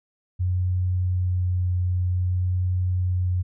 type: tone with vibrato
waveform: sine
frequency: 90.7 Hz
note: F#2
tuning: 34 cents flat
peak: -20 dBFS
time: 0.39-3.43 s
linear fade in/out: 20 ms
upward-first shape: sine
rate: 0.53 Hz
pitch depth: 9 cents each way
effects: none